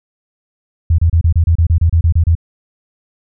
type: tone bursts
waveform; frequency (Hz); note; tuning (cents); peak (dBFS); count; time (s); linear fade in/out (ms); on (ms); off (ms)
sine; 82.9; E2; +10; -7; 13; 0.9-2.352; 5; 84; 30
effects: none